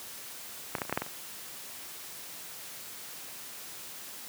clicks, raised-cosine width 0.5 ms, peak -14 / -23 / -15 / -29 / -20 / -13 / -12 / -17 / -27 dBFS, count 9, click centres 0.752 / 0.784 / 0.818 / 0.852 / 0.896 / 0.926 / 0.975 / 1.02 / 1.064 s, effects white hiss -44 dBFS RMS until 4.28 s + high-pass 100 Hz 12 dB/octave

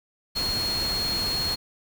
sine tone in noise, 4288 Hz, C8, 42 cents sharp, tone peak -25 dBFS, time 0.35-1.56 s, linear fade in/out 20 ms, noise pink, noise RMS -32 dBFS, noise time 0.35-1.56 s, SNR +4 dB, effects none

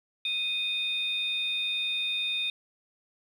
sine tone pair together, 2489 / 3651 Hz, D#7 / A#7, 0 / -37 cents, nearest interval perfect fifth, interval 663 cents, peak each -31 / -28 dBFS, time 0.25-2.5 s, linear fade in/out 2 ms, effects tanh soft clip ceiling -20 dBFS + 10-bit

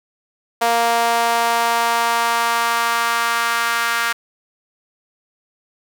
sawtooth tone with high-pass filter sweep, 233.1 Hz, A#3, in tune, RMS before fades -18 dBFS, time 0.61-4.13 s, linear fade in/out 10 ms, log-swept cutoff 700 to 1400 Hz, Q 2.3, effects none

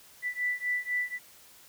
sine beating tone pair, 1975.5 / 1979.5 Hz, B6 / B6, 0 / +3 cents, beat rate 4 Hz, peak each -31 / -32 dBFS, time 0.22-1.19 s, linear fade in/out 50 ms, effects white hiss -55 dBFS RMS until 1.68 s

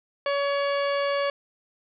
harmonic tone, 564 Hz, C#5, 30 cents sharp, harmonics 1 / 2 / 3 / 4 / 5 / 6 / 8, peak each -24 / -30 / -34 / -36 / -38 / -40 / -42 dBFS, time 0.26-1.3 s, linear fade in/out 2 ms, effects none

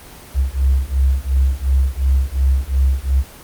sine beating tone pair, 65.41 / 68.21 Hz, C2 / C#2, 0 / -27 cents, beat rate 2.8 Hz, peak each -16 dBFS, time 0.34-3.24 s, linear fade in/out 50 ms, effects pink hiss -39 dBFS RMS until 3.43 s + Opus 24 kbps

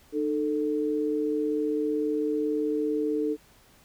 sine tone pair together, 304.1 / 442.1 Hz, D#4 / A4, -40 / +8 cents, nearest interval tritone, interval 648 cents, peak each -27 dBFS, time 0.12-3.37 s, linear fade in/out 50 ms, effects pink hiss -58 dBFS RMS until 3.84 s

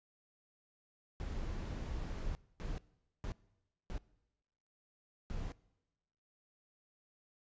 brown noise bursts at uneven times, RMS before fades -40 dBFS, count 5, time 1.2-2.35 / 2.6-2.78 / 3.24-3.32 / 3.9-3.98 / 5.3-5.52 s, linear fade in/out 0 ms, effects noise-tail reverb RT60 1.0 s tail -22 dB re dry + resampled to 16000 Hz

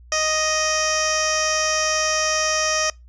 15% pulse tone with low-pass filter, 622.3 Hz, D#5, in tune, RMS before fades -21 dBFS, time 0.12-2.9 s, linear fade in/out 2 ms, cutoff 5700 Hz, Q 4.9, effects noise-tail reverb RT60 0.2 s tail -25 dB re dry + added 60 Hz sine -43 dBFS peak until 3.08 s

